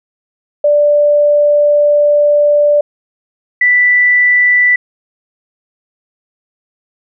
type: tone pair in turn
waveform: sine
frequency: 587.3 / 1975.4 Hz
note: D5 / B6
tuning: 0 / 0 cents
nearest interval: octave + major sixth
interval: 2100 cents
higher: second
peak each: -6 dBFS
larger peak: neither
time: 0.64-2.81 / 3.61-4.76 s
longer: first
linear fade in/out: 5 ms
effects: none